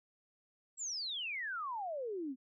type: exponential sweep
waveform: sine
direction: down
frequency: 7800 to 246.9 Hz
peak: -37 dBFS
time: 0.77-2.36 s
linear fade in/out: 50 ms
effects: none